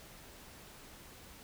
silence, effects pink hiss -54 dBFS RMS until 1.43 s

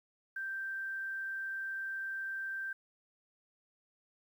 sine tone with quantisation, 1568 Hz, G6, in tune, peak -36 dBFS, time 0.36-2.73 s, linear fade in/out 5 ms, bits 11, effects none

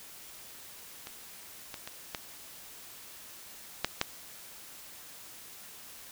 clicks, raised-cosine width 0.2 ms, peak -24 / -22 / -22 / -16 / -9 / -9 dBFS, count 6, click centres 1.071 / 1.742 / 1.875 / 2.148 / 3.846 / 4.014 s, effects white hiss -49 dBFS RMS until 6.11 s

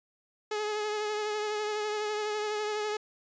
sawtooth tone with vibrato, 422.8 Hz, G#4, 31 cents sharp, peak -26 dBFS, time 0.51-2.97 s, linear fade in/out 5 ms, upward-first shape triangle, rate 12 Hz, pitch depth 31 cents each way, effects resampled to 16000 Hz

